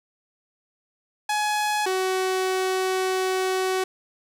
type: tone pair in turn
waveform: sawtooth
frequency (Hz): 842 / 375.1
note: G#5 / F#4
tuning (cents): +24 / +24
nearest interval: octave + major second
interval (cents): 1400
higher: first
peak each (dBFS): -18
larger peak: neither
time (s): 1.29-1.86 / 1.86-3.84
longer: second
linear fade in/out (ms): 5
effects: low-pass 12000 Hz 12 dB/octave + 9-bit